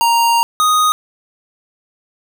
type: tone pair in turn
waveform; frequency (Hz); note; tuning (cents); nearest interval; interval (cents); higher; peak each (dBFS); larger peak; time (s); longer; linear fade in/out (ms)
square; 932.3 / 1244.5; A#5 / D#6; 0 / 0; perfect fourth; 500; second; -11; neither; 0.01-0.43 / 0.6-0.92; first; 0
effects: none